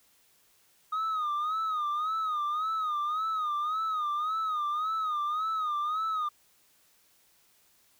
sine tone with vibrato, 1244.5 Hz, D#6, in tune, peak -25 dBFS, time 0.92-6.29 s, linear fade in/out 10 ms, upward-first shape sine, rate 1.8 Hz, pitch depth 95 cents each way, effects tanh soft clip ceiling -27 dBFS + white hiss -65 dBFS RMS until 7.99 s

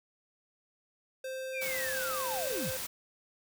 square tone with pitch glide, 523.3 to 520 Hz, C5 to C5, 0 to -11 cents, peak -37 dBFS, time 1.24-2.77 s, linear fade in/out 5 ms, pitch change -11 cents, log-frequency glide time 1.91-2.35 s
sine linear sweep, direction down, 2502 to 38.89 Hz, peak -35 dBFS, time 1.52-2.73 s, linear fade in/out 50 ms
white noise, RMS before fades -38 dBFS, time 1.61-2.87 s, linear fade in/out 10 ms
effects none

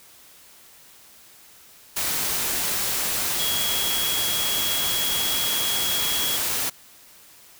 sine tone in noise, 3322 Hz, G#7, in tune, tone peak -26 dBFS, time 3.39-6.37 s, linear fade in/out 10 ms, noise white, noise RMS -25 dBFS, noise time 1.96-6.7 s, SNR -4 dB, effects white hiss -50 dBFS RMS until 7.59 s

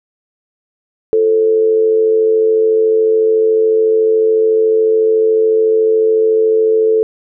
sine tone with amplitude modulation, 440 Hz, A4, in tune, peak -6 dBFS, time 1.13-7.03 s, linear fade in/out 0 ms, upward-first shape sine, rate 93.9 Hz, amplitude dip 50%, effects none

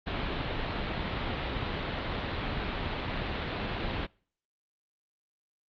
pink low-pass noise, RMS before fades -33 dBFS, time 0.06-4.07 s, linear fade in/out 20 ms, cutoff 4000 Hz, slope 48 dB/octave, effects noise-tail reverb RT60 0.5 s tail -26 dB re dry + Opus 48 kbps

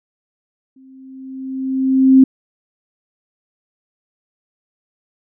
sine tone with exponential growth, 264 Hz, C4, 16 cents sharp, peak -3 dBFS, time 0.76-2.24 s, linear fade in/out 5 ms, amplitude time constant 320 ms, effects none

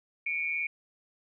sine tone pair together, 2239 / 2398 Hz, C#7 / D7, +17 / +36 cents, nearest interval minor second, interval 119 cents, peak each -32 / -31 dBFS, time 0.26-0.67 s, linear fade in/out 5 ms, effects none

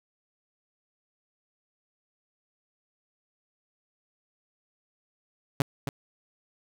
sawtooth tone with echo, 138.59 Hz, C#3, in tune, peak -17 dBFS, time 5.6-5.62 s, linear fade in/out 2 ms, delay 270 ms, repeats 1, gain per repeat -8 dB, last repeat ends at 5.89 s, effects none

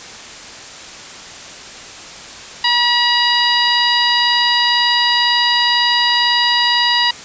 harmonic tone, 962 Hz, B5, 46 cents flat, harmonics 1 / 2 / 3 / 4 / 5, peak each -18 / -18 / -18 / -18 / -18 dBFS, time 2.64-7.11 s, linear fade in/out 5 ms, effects white hiss -33 dBFS RMS until 7.24 s + resampled to 16000 Hz

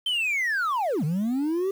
sine linear two-way sweep, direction down then up, 3136 to 142.4 to 397.8 Hz, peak -20 dBFS, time 0.06-1.71 s, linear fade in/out 5 ms, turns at 1.04 s, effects tanh soft clip ceiling -22 dBFS + 8-bit

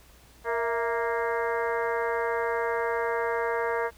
harmonic tone with a mistuned harmonic, 233.1 Hz, A#3, in tune, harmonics 2 / 3 / 4 / 5 / 6 / 7 / 8 / 9, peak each -28 / -34 / -32 / -36 / -39 / -35 / -40 / -41 dBFS, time 0.44-3.91 s, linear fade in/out 50 ms, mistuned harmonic 3, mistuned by -92 cents, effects added 60 Hz sine -56 dBFS peak until 3.97 s + pink hiss -56 dBFS RMS until 3.97 s

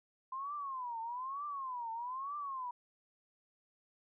sine tone with vibrato, 1031 Hz, C6, 26 cents flat, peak -38 dBFS, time 0.32-2.71 s, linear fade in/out 5 ms, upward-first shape triangle, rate 1.1 Hz, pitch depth 250 cents each way, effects none

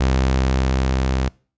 sawtooth tone with level ramp, 65.41 Hz, C2, in tune, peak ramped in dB -11 to -14 dBFS, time 0-1.29 s, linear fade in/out 10 ms, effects noise-tail reverb RT60 0.4 s tail -25 dB re dry + resampled to 16000 Hz

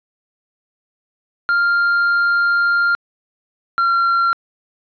triangle tone pair in turn, 1396.9 / 1373.7 Hz, F6 / F6, 0 / -29 cents, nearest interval unison, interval 29 cents, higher first, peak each -11 dBFS, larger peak neither, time 1.49-2.95 / 3.78-4.33 s, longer first, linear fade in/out 0 ms, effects resampled to 11025 Hz

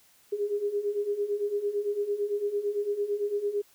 sine beating tone pair, 403.8 / 412.7 Hz, G#4 / G#4, -49 / -11 cents, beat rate 8.9 Hz, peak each -32 / -28 dBFS, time 0.32-3.62 s, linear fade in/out 10 ms, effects white hiss -61 dBFS RMS until 3.74 s

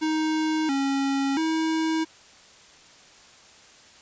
square tone with pitch steps, 313.2 / 274.3 / 320.1 Hz, D#4 / C#4 / D#4, +11 / -18 / +49 cents, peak -23 dBFS, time 0.01-2.05 s, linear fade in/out 20 ms, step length 680 ms, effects white hiss -51 dBFS RMS until 4.01 s + resampled to 16000 Hz

